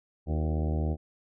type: harmonic tone with a mistuned harmonic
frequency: 77.78 Hz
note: D#2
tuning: in tune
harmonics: 1 / 2 / 3 / 4 / 5 / 6 / 7 / 8 / 9 / 10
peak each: -27 / -33 / -37 / -39 / -41 / -43 / -44 / -45 / -46 / -47 dBFS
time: 0.26-0.97 s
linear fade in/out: 50 ms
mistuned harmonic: 5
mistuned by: -61 cents
effects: none